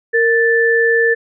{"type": "tone pair together", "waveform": "sine", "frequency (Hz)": [462.8, 1760], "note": ["A#4", "A6"], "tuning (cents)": [-13, 0], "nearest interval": "octave + major seventh", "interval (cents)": 2313, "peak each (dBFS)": -13, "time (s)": [0.13, 1.15], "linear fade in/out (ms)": 20, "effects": []}